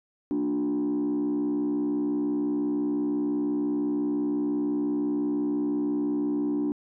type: tone with frequency modulation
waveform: sine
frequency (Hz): 293.7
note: D4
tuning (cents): 0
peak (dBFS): -22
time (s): 0.31-6.72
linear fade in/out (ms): 0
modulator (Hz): 65.8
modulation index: 0.75
effects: tanh soft clip ceiling -22 dBFS